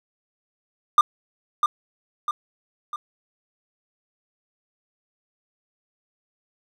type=tone with echo; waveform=triangle; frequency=1200 Hz; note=D6; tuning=37 cents sharp; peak=-8 dBFS; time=0.98-1.01 s; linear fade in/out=2 ms; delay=650 ms; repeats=3; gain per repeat=-6 dB; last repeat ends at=2.96 s; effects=none